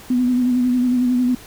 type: tone with vibrato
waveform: sine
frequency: 248.8 Hz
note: B3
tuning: 13 cents sharp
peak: -14 dBFS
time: 0.1-1.35 s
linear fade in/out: 5 ms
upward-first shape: sine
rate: 11 Hz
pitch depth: 35 cents each way
effects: pink hiss -41 dBFS RMS until 1.46 s